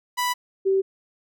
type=tone pair in turn; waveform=sawtooth / sine; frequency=987.8 / 385.9 Hz; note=B5 / G4; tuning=0 / -27 cents; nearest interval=octave + major third; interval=1627 cents; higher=first; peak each=-18 / -17 dBFS; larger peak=second; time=0.17-0.34 / 0.65-0.82 s; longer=neither; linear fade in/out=20 ms; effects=none